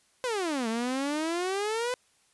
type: exponential two-way sweep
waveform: sawtooth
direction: down then up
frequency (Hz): 523.3 to 220 to 507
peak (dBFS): -24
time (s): 0.24-1.94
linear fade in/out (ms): 0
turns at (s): 0.68
effects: white hiss -66 dBFS RMS until 2.33 s + resampled to 24000 Hz